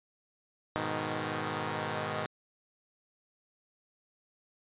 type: chord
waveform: 5% pulse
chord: G# minor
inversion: none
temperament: equal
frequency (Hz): 103.83 / 123.47 / 155.56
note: G#2 / B2 / D#3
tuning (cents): 0 / 0 / 0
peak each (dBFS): -26 / -27 / -24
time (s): 0.76-2.26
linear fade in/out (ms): 0
effects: resampled to 8000 Hz